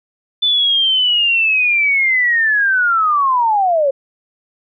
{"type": "linear sweep", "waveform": "sine", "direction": "down", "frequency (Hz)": [3520, 529], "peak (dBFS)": -11, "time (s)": [0.42, 3.91], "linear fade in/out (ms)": 10, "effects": []}